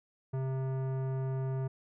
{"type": "tone with tanh clipping", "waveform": "sine", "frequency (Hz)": 132.3, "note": "C3", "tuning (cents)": 20, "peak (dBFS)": -33, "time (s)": [0.33, 1.68], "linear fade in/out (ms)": 10, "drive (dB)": 16, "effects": []}